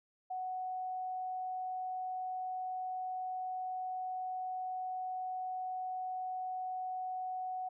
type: tone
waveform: sine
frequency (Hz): 742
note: F#5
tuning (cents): +5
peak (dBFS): -36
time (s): 0.3-7.69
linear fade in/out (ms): 10
effects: none